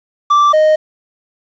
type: tone pair in turn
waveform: triangle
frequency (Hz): 1170 / 619.8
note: D6 / D#5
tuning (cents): -7 / -7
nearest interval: major seventh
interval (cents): 1100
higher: first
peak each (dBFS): -5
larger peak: neither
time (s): 0.3-0.53 / 0.53-0.76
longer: neither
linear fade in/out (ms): 10
effects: resampled to 16000 Hz + 7-bit